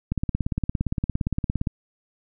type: click train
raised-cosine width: 5 ms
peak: -11 dBFS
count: 28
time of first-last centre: 0.12-1.672 s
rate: 17.4 Hz
effects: none